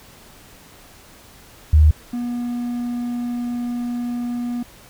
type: tone pair in turn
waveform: sine / triangle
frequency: 76.6 / 241.4 Hz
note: D#2 / B3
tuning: -27 / -39 cents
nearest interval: octave + minor sixth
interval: 1988 cents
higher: second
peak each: -8 / -20 dBFS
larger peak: first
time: 1.73-1.91 / 2.13-4.63 s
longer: second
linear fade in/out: 5 ms
effects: pink hiss -46 dBFS RMS until 4.89 s